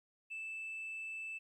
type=tone; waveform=sine; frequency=2637 Hz; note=E7; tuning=in tune; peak=-39 dBFS; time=0.3-1.39 s; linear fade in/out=20 ms; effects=tanh soft clip ceiling -39 dBFS + 13-bit